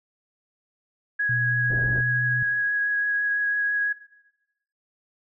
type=tone with vibrato; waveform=sine; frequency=1661.2 Hz; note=G#6; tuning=in tune; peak=-21 dBFS; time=1.19-3.93 s; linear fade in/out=10 ms; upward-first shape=triangle; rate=6 Hz; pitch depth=11 cents each way
type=tone with pitch glide; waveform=sine; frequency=121.4 to 124.38 Hz; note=B2 to B2; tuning=-29 to +13 cents; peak=-26 dBFS; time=1.29-2.43 s; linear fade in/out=5 ms; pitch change=+42 cents; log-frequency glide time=1.44-2.14 s
type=low-pass noise; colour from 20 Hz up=pink; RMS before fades=-34 dBFS; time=1.7-2.01 s; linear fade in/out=2 ms; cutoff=640 Hz; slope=24 dB/octave
effects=noise-tail reverb RT60 0.9 s tail -17 dB re dry